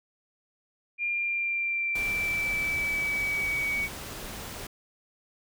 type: tone with pitch glide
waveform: sine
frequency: 2400 to 2252 Hz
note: D7 to C#7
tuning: +37 to +27 cents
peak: -26 dBFS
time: 0.98-3.89 s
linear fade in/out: 50 ms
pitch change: -110 cents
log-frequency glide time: 1.08-3.75 s
type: noise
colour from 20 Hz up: pink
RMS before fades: -39 dBFS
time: 1.95-4.67 s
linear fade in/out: 5 ms
effects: none